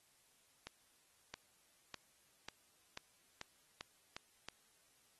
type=accelerating click train; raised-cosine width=0.2 ms; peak=-28 dBFS; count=9; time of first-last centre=0.67-4.486 s; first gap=670 ms; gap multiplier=0.9; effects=white hiss -72 dBFS RMS until 5.19 s + AAC 32 kbps